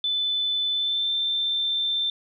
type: tone with pitch glide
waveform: sine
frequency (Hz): 3509 to 3562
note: A7 to A7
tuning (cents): -5 to +21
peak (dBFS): -22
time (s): 0.04-2.1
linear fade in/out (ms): 2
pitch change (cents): +26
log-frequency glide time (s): 0.71-1.12
effects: none